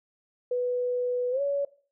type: tone with pitch glide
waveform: sine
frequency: 493.9 to 564.1 Hz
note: B4 to C#5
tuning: 0 to +30 cents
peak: -24 dBFS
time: 0.51-1.65 s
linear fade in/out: 5 ms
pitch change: +230 cents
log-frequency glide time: 1.31-1.41 s
effects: noise-tail reverb RT60 0.4 s tail -18 dB re dry